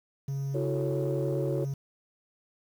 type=tone; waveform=triangle; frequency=137.8 Hz; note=C#3; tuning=10 cents flat; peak=-27 dBFS; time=0.28-1.74 s; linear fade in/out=5 ms
type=chord; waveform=sine; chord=F# minor seventh; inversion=third; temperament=equal; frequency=329.6 / 370 / 440 / 554.4 Hz; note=E4 / F#4 / A4 / C#5; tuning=0 / 0 / 0 / 0 cents; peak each=-34 / -32 / -34 / -33 dBFS; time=0.54-1.65 s; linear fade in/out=10 ms
effects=tanh soft clip ceiling -20 dBFS + 9-bit